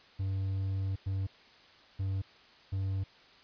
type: tone bursts at uneven times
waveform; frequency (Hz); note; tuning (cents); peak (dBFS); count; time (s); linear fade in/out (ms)
triangle; 96.4; G2; -28; -28; 4; 0.19-0.96 / 1.06-1.27 / 1.99-2.22 / 2.72-3.04; 10
effects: white hiss -58 dBFS RMS until 3.43 s + resampled to 11025 Hz